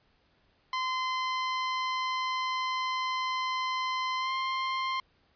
sawtooth tone with pitch glide, 1032 to 1051.3 Hz, C6 to C6, -24 to +8 cents, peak -25 dBFS, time 0.73-5 s, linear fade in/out 2 ms, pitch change +32 cents, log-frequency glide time 4.18-4.32 s, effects pink hiss -68 dBFS RMS until 5.35 s + resampled to 11025 Hz

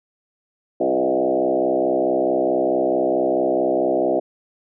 sine tone with frequency modulation, 491.3 Hz, B4, 9 cents flat, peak -16 dBFS, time 0.8-4.2 s, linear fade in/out 10 ms, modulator 64.6 Hz, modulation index 3.2, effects none

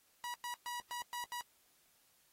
sawtooth tone bursts at uneven times, 968 Hz, B5, 35 cents flat, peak -36 dBFS, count 6, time 0.24-0.34 / 0.44-0.54 / 0.66-0.8 / 0.91-1.02 / 1.13-1.24 / 1.32-1.41 s, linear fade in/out 0 ms, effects white hiss -71 dBFS RMS until 2.32 s + AAC 48 kbps

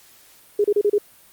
sine tone bursts, 412.2 Hz, G#4, 13 cents flat, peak -14 dBFS, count 5, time 0.59-0.983 s, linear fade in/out 5 ms, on 53 ms, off 32 ms, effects white hiss -51 dBFS RMS until 1.32 s + Opus 48 kbps

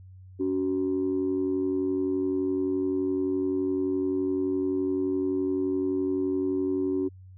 sine tone pair together, 282.5 / 374.2 Hz, C#4 / F#4, +33 / +20 cents, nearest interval perfect fourth, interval 487 cents, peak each -26 / -26 dBFS, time 0.39-7.09 s, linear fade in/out 20 ms, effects tanh soft clip ceiling -18 dBFS + added 93 Hz sine -45 dBFS peak until 7.37 s

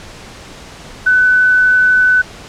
sine tone, 1502 Hz, F#6, 26 cents sharp, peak -7 dBFS, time 1.06-2.22 s, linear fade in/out 10 ms, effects pink hiss -34 dBFS RMS until 2.48 s + low-pass 7000 Hz 12 dB/octave

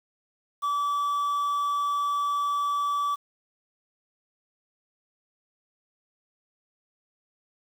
triangle tone with quantisation, 1153 Hz, D6, 32 cents flat, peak -22 dBFS, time 0.62-3.16 s, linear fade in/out 20 ms, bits 8, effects none

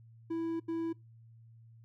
triangle tone bursts at uneven times, 329.6 Hz, E4, in tune, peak -30 dBFS, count 2, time 0.3-0.6 / 0.68-0.93 s, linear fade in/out 10 ms, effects noise-tail reverb RT60 0.2 s tail -22 dB re dry + added 114 Hz sine -54 dBFS peak until 1.84 s

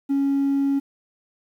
triangle tone, 277.2 Hz, C#4, in tune, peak -15 dBFS, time 0.09-0.8 s, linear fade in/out 20 ms, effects tanh soft clip ceiling -14 dBFS + 9-bit

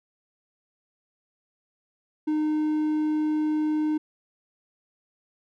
triangle tone, 306.4 Hz, D#4, 27 cents flat, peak -20 dBFS, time 2.27-3.98 s, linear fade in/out 10 ms, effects none

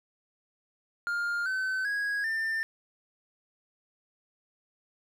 triangle tone with pitch steps, 1407 / 1525.5 / 1654 / 1793.3 Hz, F6 / G6 / G#6 / A6, +12 / -48 / -8 / +32 cents, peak -26 dBFS, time 1.07-2.63 s, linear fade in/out 0 ms, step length 390 ms, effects none

